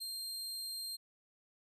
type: tone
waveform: sawtooth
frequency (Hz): 4186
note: C8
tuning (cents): 0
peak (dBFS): -37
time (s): 0-0.97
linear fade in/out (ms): 20
effects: resampled to 32000 Hz